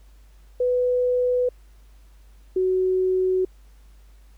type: tone pair in turn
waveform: sine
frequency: 496.8 / 372.2 Hz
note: B4 / F#4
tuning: +10 / +10 cents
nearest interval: perfect fourth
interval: 500 cents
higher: first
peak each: -18 dBFS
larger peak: neither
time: 0.6-1.49 / 2.56-3.45 s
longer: neither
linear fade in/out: 5 ms
effects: added 50 Hz sine -47 dBFS peak until 4.37 s + pink hiss -62 dBFS RMS until 4.37 s